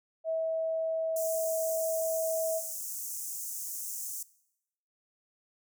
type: tone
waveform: sine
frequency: 647 Hz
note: E5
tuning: 32 cents flat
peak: -28 dBFS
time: 0.24-2.62 s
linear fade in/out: 50 ms
type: high-pass noise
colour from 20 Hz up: pink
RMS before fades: -38 dBFS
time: 1.16-4.23 s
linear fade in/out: 5 ms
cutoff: 6200 Hz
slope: 48 dB/octave
effects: noise-tail reverb RT60 0.8 s tail -20 dB re dry